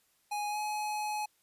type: tone with pitch glide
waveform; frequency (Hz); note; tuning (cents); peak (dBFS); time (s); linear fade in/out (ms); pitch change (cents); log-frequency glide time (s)
square; 831 to 845; G#5 to G#5; +1 to +30; -33; 0.31-1.26; 10; +29; 0.49-0.58
effects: white hiss -71 dBFS RMS until 1.42 s + resampled to 32000 Hz